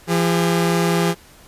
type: tone pair together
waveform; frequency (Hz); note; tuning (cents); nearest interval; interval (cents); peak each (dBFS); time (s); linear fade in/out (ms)
sawtooth; 170.2 / 404.4; F3 / G#4; -44 / -46; octave + minor third; 1498; -13 / -17; 0.07-1.15; 50
effects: pink hiss -47 dBFS RMS until 1.47 s + resampled to 32000 Hz